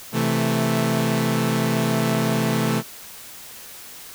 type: chord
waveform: sawtooth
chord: A minor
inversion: first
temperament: equal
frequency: 130.81 / 164.81 / 220 Hz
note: C3 / E3 / A3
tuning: 0 / 0 / 0 cents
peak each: -20 / -21 / -18 dBFS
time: 0.12-2.83 s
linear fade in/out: 50 ms
effects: white hiss -40 dBFS RMS until 4.14 s